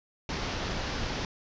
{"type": "low-pass noise", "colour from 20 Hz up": "pink", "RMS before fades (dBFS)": -33, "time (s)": [0.29, 1.25], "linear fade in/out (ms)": 2, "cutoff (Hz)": 6000, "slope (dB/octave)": 48, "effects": ["resampled to 16000 Hz"]}